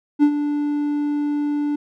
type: tone with ADSR envelope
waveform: triangle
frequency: 292.9 Hz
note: D4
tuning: 5 cents flat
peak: -7 dBFS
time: 0.19-1.76 s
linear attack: 39 ms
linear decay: 75 ms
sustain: -10 dB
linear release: 8 ms
effects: none